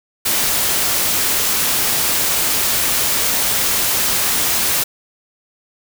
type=noise; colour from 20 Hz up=white; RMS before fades=-17 dBFS; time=0.25-4.84 s; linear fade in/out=10 ms; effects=none